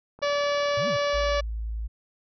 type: click train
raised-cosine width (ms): 1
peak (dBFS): -33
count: 44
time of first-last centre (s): 0.19-1.375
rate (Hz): 36.3
type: harmonic tone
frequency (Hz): 576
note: D5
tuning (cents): -34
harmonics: 1 / 2 / 3 / 4 / 5 / 6 / 7 / 8 / 9 / 10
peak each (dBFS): -24 / -30 / -34 / -36 / -38 / -40 / -41 / -42 / -43 / -44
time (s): 0.22-1.41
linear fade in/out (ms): 10
type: exponential two-way sweep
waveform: sine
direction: up then down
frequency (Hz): 101.2 to 258 to 101.2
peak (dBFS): -31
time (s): 0.77-0.97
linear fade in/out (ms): 5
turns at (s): 0.88
type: tone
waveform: sine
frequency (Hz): 55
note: A1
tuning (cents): 0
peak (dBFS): -28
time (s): 1.13-1.88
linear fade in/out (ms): 20
effects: none